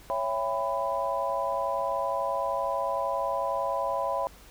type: chord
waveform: sine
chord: C# half-diminished seventh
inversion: none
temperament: just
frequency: 554.4 / 665.2 / 798.3 / 997.9 Hz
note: C#5 / E5 / G5 / B5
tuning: 0 / +16 / +31 / +18 cents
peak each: -31 / -32 / -35 / -30 dBFS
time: 0.1-4.27 s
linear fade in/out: 0 ms
effects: added 50 Hz sine -55 dBFS peak until 4.5 s + pink hiss -53 dBFS RMS until 4.5 s